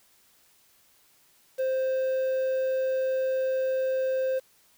triangle tone with quantisation, 523.3 Hz, C5, in tune, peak -22 dBFS, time 1.58-4.4 s, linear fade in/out 20 ms, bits 8, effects white hiss -62 dBFS RMS until 4.77 s

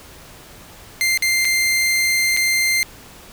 sawtooth tone with dropouts, 2093 Hz, C7, in tune, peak -12 dBFS, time 1.01-2.83 s, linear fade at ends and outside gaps 0 ms, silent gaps 1.175-1.223 / 1.447-1.452 / 2.366-2.372 s, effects pink hiss -42 dBFS RMS until 3.32 s

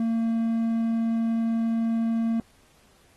triangle tone, 227.8 Hz, A#3, 40 cents flat, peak -20 dBFS, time 0-2.4 s, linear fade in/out 2 ms, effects pink hiss -60 dBFS RMS until 3.16 s + AAC 32 kbps

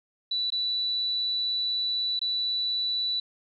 sine tone with dropouts, 3958 Hz, B7, 3 cents sharp, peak -25 dBFS, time 0.31-3.2 s, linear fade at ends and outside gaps 5 ms, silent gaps 0.503-0.521 / 2.193-2.214 s, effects none

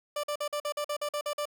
30% pulse tone bursts, 589 Hz, D5, 5 cents sharp, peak -27 dBFS, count 11, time 0.16-1.455 s, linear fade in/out 5 ms, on 75 ms, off 47 ms, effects none

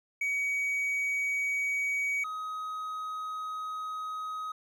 triangle tone pair in turn, 2260 / 1261.8 Hz, C#7 / D#6, +33 / +24 cents, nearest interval minor seventh, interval 1009 cents, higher first, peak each -26 / -32 dBFS, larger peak first, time 0.21-2.24 / 2.24-4.52 s, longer second, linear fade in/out 5 ms, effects none

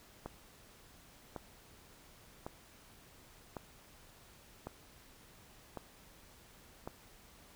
click train, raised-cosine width 1 ms, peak -27 dBFS, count 7, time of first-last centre 0.26-6.875 s, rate 0.907 Hz, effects pink hiss -60 dBFS RMS until 7.55 s

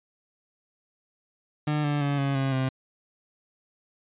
30% pulse tone with pitch steps, 150.1 / 146.16 / 142.33 / 138.6 / 134.97 / 131.43 Hz, D3 / D3 / C#3 / C#3 / C#3 / C3, +38 / -8 / +46 / 0 / -46 / +8 cents, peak -21 dBFS, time 1.67-2.69 s, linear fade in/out 5 ms, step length 170 ms, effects resampled to 8000 Hz

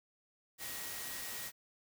sine tone in noise, 1895 Hz, A#6, 28 cents sharp, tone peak -51 dBFS, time 0.58-1.52 s, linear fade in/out 50 ms, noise white, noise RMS -43 dBFS, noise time 0.58-1.52 s, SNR -11 dB, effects none

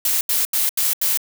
blue noise bursts, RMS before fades -19 dBFS, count 5, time 0.05-1.174 s, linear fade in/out 2 ms, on 160 ms, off 81 ms, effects none

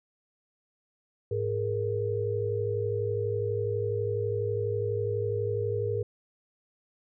sine tone cluster, 105.6 / 417.8 / 469.9 Hz, G#2 / G#4 / A#4, +29 / +10 / +14 cents, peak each -31 dBFS, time 1.31-6.03 s, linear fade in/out 5 ms, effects none

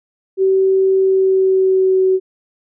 sine tone with pitch glide, 382.6 to 376.5 Hz, G4 to F#4, -42 to +30 cents, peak -10 dBFS, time 0.37-2.2 s, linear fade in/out 50 ms, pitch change -28 cents, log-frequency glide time 0.99-2.02 s, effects none

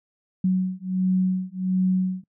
sine beating tone pair, 185 / 186.4 Hz, F#3 / F#3, 0 / +13 cents, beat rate 1.4 Hz, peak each -23 dBFS, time 0.44-2.24 s, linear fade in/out 5 ms, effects noise-tail reverb RT60 0.1 s tail -23 dB re dry

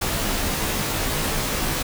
pink noise with comb filter, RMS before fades -24 dBFS, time 0.01-1.83 s, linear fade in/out 10 ms, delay 17 ms, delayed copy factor -1, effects none

